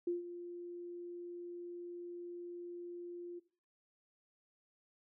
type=tone with ADSR envelope; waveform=sine; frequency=349.2 Hz; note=F4; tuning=in tune; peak=-31 dBFS; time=0.07-3.4 s; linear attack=5 ms; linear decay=150 ms; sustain=-12 dB; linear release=18 ms; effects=noise-tail reverb RT60 0.4 s tail -17 dB re dry